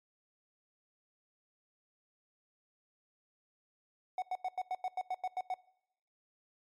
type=tone bursts; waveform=triangle; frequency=740 Hz; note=F#5; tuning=in tune; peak=-30 dBFS; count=11; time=4.18-5.541 s; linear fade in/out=2 ms; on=41 ms; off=91 ms; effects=noise-tail reverb RT60 0.8 s tail -22 dB re dry + MP3 64 kbps